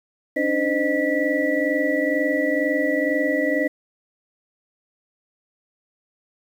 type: tone cluster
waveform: sine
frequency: 281.7 / 303.8 / 516 / 613 / 1954 Hz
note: C#4 / D#4 / C5 / D#5 / B6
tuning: +28 / -41 / -24 / -26 / -19 cents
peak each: -25 dBFS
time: 0.36-3.68 s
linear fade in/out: 10 ms
effects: 8-bit

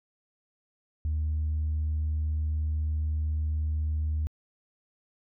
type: tone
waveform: sine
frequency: 77 Hz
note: D#2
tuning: 17 cents flat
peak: -24 dBFS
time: 1.05-4.27 s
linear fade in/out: 0 ms
effects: tanh soft clip ceiling -23 dBFS

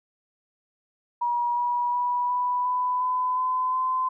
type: tone with pitch steps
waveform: sine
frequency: 959 / 968.5 / 978 / 987.7 / 997.4 / 1007.3 / 1017.2 / 1027.2 Hz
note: A#5 / B5 / B5 / B5 / B5 / B5 / C6 / C6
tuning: +49 / -34 / -17 / 0 / +17 / +34 / -49 / -32 cents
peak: -22 dBFS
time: 1.21-4.09 s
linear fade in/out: 10 ms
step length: 360 ms
effects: none

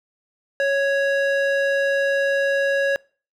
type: tone with band-pass filter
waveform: square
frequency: 554.4 Hz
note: C#5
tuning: in tune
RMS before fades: -20 dBFS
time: 0.6-2.96 s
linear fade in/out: 0 ms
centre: 1200 Hz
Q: 2
effects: noise-tail reverb RT60 0.4 s tail -25 dB re dry

